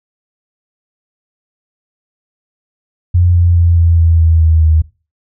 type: tone with pitch steps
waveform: sine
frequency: 88.1 / 86.74 / 85.39 / 84.07 / 82.77 / 81.49 / 80.23 / 78.99 Hz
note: F2 / F2 / F2 / E2 / E2 / E2 / E2 / D#2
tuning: +16 / -11 / -38 / +35 / +8 / -19 / -46 / +27 cents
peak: -6 dBFS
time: 3.14-4.82 s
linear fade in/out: 10 ms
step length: 210 ms
effects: noise-tail reverb RT60 0.3 s tail -19 dB re dry